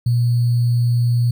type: tone with sample-and-hold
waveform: sine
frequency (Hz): 120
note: B2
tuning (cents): -49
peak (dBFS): -13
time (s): 0.06-1.31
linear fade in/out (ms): 5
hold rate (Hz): 4410
effects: none